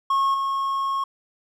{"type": "tone with level steps", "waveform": "triangle", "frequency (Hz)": 1090, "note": "C#6", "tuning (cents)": -29, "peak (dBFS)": [-16, -20], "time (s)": [0.1, 1.04], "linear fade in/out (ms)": 5, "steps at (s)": 0.34, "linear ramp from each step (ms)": 2, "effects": []}